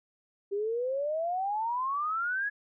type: exponential sweep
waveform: sine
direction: up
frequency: 392 to 1700 Hz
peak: -28 dBFS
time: 0.51-2.5 s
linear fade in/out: 20 ms
effects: none